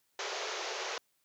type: band-pass noise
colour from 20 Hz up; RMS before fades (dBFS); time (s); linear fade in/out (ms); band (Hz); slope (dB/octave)
pink; -38; 0.19-0.98; 2; 370 to 6800; 96
effects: white hiss -75 dBFS RMS until 1.24 s + high-pass 60 Hz 12 dB/octave